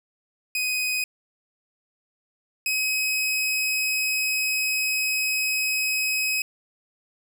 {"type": "tone pair in turn", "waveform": "sawtooth", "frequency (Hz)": [2506, 2540], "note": ["D#7", "D#7"], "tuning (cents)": [12, 35], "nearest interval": "unison", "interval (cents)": 23, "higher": "second", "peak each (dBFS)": [-20, -19], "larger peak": "second", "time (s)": [[0.55, 1.04], [2.66, 6.42]], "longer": "second", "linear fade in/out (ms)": 2, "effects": []}